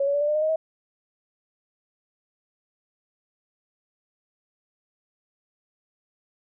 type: tone with pitch steps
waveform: sine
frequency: 554.4 / 565.7 / 577.3 / 589.1 / 601.1 / 613.4 / 625.9 / 638.7 Hz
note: C#5 / C#5 / D5 / D5 / D5 / D#5 / D#5 / D#5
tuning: 0 / +35 / -30 / +5 / +40 / -25 / +10 / +45 cents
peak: -20 dBFS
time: 0-0.56 s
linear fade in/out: 5 ms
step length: 70 ms
effects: none